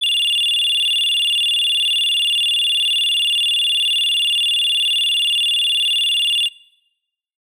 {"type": "tone with vibrato", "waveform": "triangle", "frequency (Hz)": 3122, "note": "G7", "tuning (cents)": -8, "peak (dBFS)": -13, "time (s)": [0.01, 6.49], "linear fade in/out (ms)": 20, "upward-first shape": "square", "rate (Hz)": 19, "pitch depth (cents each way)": 180, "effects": ["noise-tail reverb RT60 0.9 s tail -24 dB re dry"]}